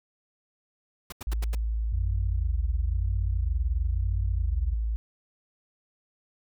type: noise bursts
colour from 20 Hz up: pink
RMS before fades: -37 dBFS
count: 5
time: 1.1-1.551 s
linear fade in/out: 5 ms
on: 23 ms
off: 84 ms
type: tone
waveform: sine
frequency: 55 Hz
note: A1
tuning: in tune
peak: -25 dBFS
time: 1.27-4.96 s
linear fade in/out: 0 ms
type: tone with vibrato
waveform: sine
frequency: 82.41 Hz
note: E2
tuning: in tune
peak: -28 dBFS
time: 1.92-4.74 s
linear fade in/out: 5 ms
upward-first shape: sine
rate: 1 Hz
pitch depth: 190 cents each way
effects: none